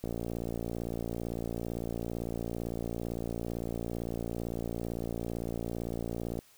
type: click train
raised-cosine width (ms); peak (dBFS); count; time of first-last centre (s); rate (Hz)
2; -22; 368; 0.04-6.389; 57.8
effects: white hiss -61 dBFS RMS until 6.57 s